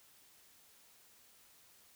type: silence
effects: white hiss -64 dBFS RMS until 1.95 s